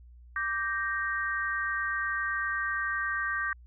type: chord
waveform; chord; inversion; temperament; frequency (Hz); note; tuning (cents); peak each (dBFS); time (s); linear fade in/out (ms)
sine; G minor; second; equal with one note detuned; 1169.2 / 1568 / 1864.7; D6 / G6 / Bb6; -8 / 0 / 0; -34 / -31 / -33; 0.36-3.53; 2
effects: added 60 Hz sine -49 dBFS peak until 3.66 s